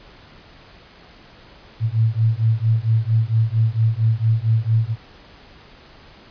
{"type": "beating tone pair", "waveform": "sine", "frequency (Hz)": [110, 114.4], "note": ["A2", "A#2"], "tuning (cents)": [0, -32], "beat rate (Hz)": 4.4, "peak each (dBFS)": -18, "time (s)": [1.8, 4.96], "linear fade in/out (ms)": 50, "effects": ["pink hiss -46 dBFS RMS until 6.3 s", "resampled to 11025 Hz"]}